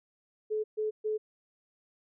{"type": "tone bursts", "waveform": "sine", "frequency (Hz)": 430, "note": "A4", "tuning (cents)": -40, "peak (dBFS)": -28, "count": 3, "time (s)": [0.5, 1.18], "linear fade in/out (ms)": 20, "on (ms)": 140, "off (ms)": 130, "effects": []}